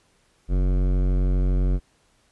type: tone with hard clipping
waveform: sine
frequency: 46.25 Hz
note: F#1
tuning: in tune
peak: -20 dBFS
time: 0.48-1.8 s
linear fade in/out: 50 ms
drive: 16 dB
effects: pink hiss -63 dBFS RMS until 2.31 s + resampled to 24000 Hz